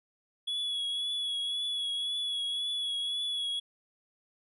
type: tone with vibrato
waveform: triangle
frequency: 3374 Hz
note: G#7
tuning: 27 cents sharp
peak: -29 dBFS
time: 0.47-3.6 s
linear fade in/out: 10 ms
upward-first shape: triangle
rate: 1.9 Hz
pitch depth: 33 cents each way
effects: resampled to 32000 Hz